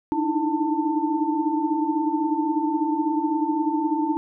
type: tone cluster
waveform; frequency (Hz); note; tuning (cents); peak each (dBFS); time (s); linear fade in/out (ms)
sine; 297.2 / 309 / 325.3 / 891; D4 / D#4 / E4 / A5; +21 / -12 / -23 / +22; -26; 0.12-4.17; 0
effects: none